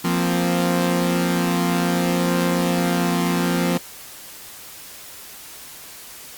sawtooth chord, F suspended fourth, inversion none, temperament equal, 174.61 / 233.1 / 261.6 Hz, F3 / Bb3 / C4, 0 / 0 / 0 cents, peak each -16 / -22 / -20 dBFS, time 0.04-3.78 s, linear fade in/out 10 ms, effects white hiss -39 dBFS RMS until 6.37 s + Opus 48 kbps

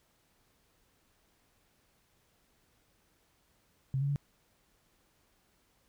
sine tone with pitch steps, 133.8 / 140.4 / 142.5 Hz, C3 / C#3 / C#3, +39 / +22 / +48 cents, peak -28 dBFS, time 3.94-4.159 s, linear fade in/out 0 ms, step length 73 ms, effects pink hiss -71 dBFS RMS until 5.88 s

